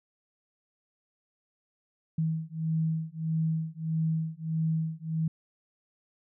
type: beating tone pair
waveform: sine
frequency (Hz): 159.6 / 161.2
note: D#3 / E3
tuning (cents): +44 / -38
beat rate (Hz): 1.6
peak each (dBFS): -30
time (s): 2.18-5.28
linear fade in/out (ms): 5
effects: none

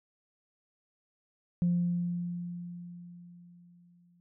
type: tone with exponential decay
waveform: sine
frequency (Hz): 174.61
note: F3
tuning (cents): 0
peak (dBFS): -22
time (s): 1.62-4.2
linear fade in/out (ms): 0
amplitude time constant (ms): 560
effects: tanh soft clip ceiling -20 dBFS

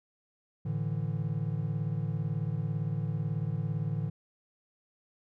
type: chord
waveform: triangle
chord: A suspended fourth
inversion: none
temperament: equal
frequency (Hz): 110 / 146.83 / 164.81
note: A2 / D3 / E3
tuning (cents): 0 / 0 / 0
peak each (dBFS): -32 / -31 / -33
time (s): 0.65-4.1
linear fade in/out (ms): 10
effects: none

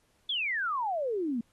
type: exponential sweep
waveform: sine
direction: down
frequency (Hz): 3520 to 220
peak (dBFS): -28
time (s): 0.29-1.41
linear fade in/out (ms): 5
effects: pink hiss -70 dBFS RMS until 1.52 s + AAC 32 kbps

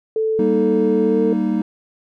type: tone with pitch glide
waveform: sine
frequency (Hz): 440 to 449.2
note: A4 to A4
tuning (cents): 0 to +36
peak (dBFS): -16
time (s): 0.16-1.33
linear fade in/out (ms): 2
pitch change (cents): +36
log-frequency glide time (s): 1.05-1.19
type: chord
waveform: triangle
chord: Eb major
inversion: first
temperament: equal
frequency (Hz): 196 / 233.1 / 311.1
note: G3 / Bb3 / Eb4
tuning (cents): 0 / 0 / 0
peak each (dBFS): -19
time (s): 0.39-1.62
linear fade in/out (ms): 2
effects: none

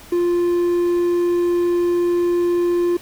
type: tone with hard clipping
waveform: triangle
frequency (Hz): 349.2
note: F4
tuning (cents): 0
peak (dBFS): -16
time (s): 0.12-2.97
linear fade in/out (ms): 5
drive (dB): 6
effects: pink hiss -42 dBFS RMS until 3.01 s

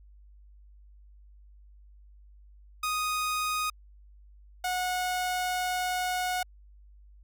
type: tone pair in turn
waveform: sawtooth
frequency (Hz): 1244.5 / 730.1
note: D#6 / F#5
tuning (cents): 0 / -23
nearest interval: major sixth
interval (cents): 923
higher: first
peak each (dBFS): -24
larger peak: neither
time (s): 2.83-3.7 / 4.64-6.43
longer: second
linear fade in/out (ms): 5
effects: added 50 Hz sine -51 dBFS peak until 7.23 s

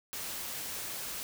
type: noise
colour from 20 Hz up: white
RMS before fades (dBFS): -39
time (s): 0.13-1.23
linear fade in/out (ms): 0
effects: none

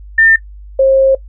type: tone pair in turn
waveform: sine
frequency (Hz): 1802 / 535.7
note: A6 / C5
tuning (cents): +41 / +41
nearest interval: octave + major sixth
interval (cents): 2100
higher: first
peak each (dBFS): -5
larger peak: neither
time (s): 0.18-0.36 / 0.79-1.15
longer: second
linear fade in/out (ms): 5
effects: noise-tail reverb RT60 0.1 s tail -20 dB re dry + added 50 Hz sine -30 dBFS peak until 1.28 s

